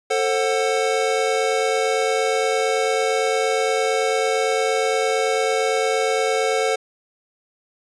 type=chord; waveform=square; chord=F# diminished; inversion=first; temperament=just; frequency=444 / 532.8 / 740 Hz; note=A4 / C5 / F#5; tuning=+16 / +31 / 0 cents; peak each=-22 / -24 / -25 dBFS; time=0.1-6.76 s; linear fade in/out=10 ms; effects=resampled to 22050 Hz